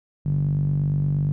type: tone with band-pass filter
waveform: sawtooth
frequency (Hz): 48.57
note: G1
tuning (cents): -15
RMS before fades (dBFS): -22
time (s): 0.25-1.32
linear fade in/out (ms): 0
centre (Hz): 150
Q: 8
effects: none